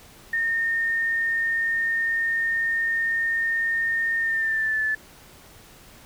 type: tone with pitch glide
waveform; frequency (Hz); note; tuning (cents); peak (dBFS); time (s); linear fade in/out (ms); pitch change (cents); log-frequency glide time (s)
sine; 1829 to 1742.4; A#6 to A6; -33 to -17; -21; 0.33-4.95; 5; -84; 4.19-4.82
effects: pink hiss -49 dBFS RMS until 6.05 s